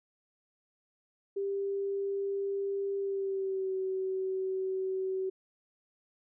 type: tone with pitch glide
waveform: sine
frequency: 395.9 to 378.7 Hz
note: G4 to F#4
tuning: +17 to +40 cents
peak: -30 dBFS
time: 1.36-5.3 s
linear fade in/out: 10 ms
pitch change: -77 cents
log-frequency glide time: 2.98-3.74 s
effects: none